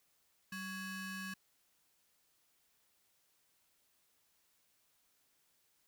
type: ring-modulated tone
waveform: 35% pulse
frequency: 927 Hz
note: A#5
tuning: 10 cents flat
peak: -37 dBFS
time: 0.52-1.34 s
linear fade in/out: 5 ms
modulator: 735 Hz
effects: white hiss -75 dBFS RMS until 5.87 s